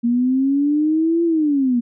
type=linear two-way sweep; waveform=sine; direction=up then down; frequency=233.1 to 341 to 233.1 Hz; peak=-14 dBFS; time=0.03-1.81 s; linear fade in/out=20 ms; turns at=1.24 s; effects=none